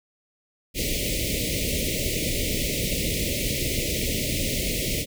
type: band-stop noise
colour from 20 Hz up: pink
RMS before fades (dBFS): -26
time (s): 0.74-5.06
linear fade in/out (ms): 50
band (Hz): 620 to 2000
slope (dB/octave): 96
effects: none